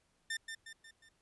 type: tone with echo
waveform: sawtooth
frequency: 1798 Hz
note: A6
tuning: 37 cents sharp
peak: -32 dBFS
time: 0.3-0.37 s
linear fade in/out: 5 ms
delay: 180 ms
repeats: 4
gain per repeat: -6 dB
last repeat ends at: 1.09 s
effects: pink hiss -75 dBFS RMS until 1.21 s + resampled to 24000 Hz